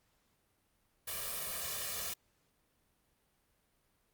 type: noise with comb filter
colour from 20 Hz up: white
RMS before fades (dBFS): -39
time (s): 1.07-2.14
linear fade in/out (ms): 10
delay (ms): 1.7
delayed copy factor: +0.75
effects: pink hiss -75 dBFS RMS until 4.13 s + Opus 48 kbps